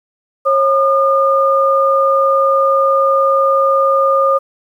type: tone pair together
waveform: sine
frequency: 543.6 / 1213 Hz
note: C#5 / D#6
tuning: -34 / -44 cents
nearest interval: octave + major second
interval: 1390 cents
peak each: -12 dBFS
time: 0.45-4.39 s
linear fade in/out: 20 ms
effects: 8-bit